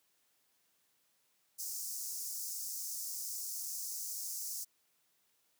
pink high-pass noise, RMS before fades -41 dBFS, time 1.58-4.65 s, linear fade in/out 20 ms, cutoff 5300 Hz, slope 48 dB/octave, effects white hiss -75 dBFS RMS until 5.59 s + high-pass 100 Hz 12 dB/octave

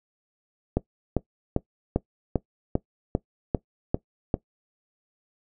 click train, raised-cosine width 2 ms, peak -8 dBFS, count 10, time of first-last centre 0.77-4.341 s, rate 2.52 Hz, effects noise-tail reverb RT60 0.1 s tail -19 dB re dry

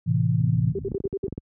sine chord, A minor, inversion none, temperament equal, 110 / 130.81 / 164.81 Hz, A2 / C3 / E3, 0 / 0 / 0 cents, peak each -23 dBFS, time 0.06-0.73 s, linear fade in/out 20 ms
pink low-pass noise, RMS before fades -34 dBFS, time 0.4-0.93 s, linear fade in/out 2 ms, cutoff 260 Hz, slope 96 dB/octave
sine tone bursts, 392.4 Hz, G4, 2 cents sharp, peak -24 dBFS, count 6, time 0.75-1.27 s, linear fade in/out 5 ms, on 40 ms, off 56 ms
clicks, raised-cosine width 3 ms, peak -18 dBFS, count 9, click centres 0.918 / 0.948 / 1.003 / 1.054 / 1.129 / 1.24 / 1.281 / 1.326 / 1.379 s
effects high-pass 60 Hz 12 dB/octave

